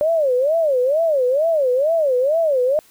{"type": "tone with vibrato", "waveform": "sine", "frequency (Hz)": 575, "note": "D5", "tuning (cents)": -37, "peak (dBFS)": -14, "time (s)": [0.01, 2.79], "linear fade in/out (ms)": 0, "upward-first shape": "sine", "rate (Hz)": 2.2, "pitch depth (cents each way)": 260, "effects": ["white hiss -52 dBFS RMS until 2.9 s"]}